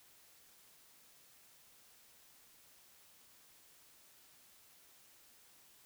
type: silence
effects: white hiss -64 dBFS RMS until 5.85 s